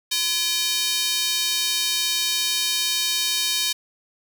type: tone with high-pass filter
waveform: square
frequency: 341.4 Hz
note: F4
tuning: 39 cents flat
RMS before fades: -23 dBFS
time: 0.11-3.73 s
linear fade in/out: 10 ms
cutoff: 3700 Hz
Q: 1.8
effects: none